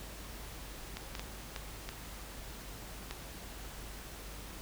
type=clicks; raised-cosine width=0.2 ms; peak=-22 dBFS; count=6; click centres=0.97 / 1.152 / 1.195 / 1.562 / 1.89 / 3.11 s; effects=added 50 Hz sine -48 dBFS peak until 4.61 s + pink hiss -48 dBFS RMS until 4.61 s